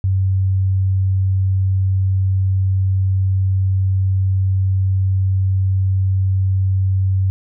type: tone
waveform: sine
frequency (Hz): 95.3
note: G2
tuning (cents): -48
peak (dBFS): -13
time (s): 0.04-7.3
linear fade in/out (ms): 0
effects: none